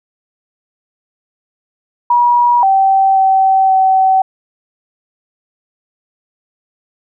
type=tone with pitch steps; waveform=sine; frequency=963 / 774 / 768 / 762 Hz; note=B5 / G5 / G5 / G5; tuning=-44 / -22 / -36 / -49 cents; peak=-7 dBFS; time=2.1-4.22 s; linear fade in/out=5 ms; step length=530 ms; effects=none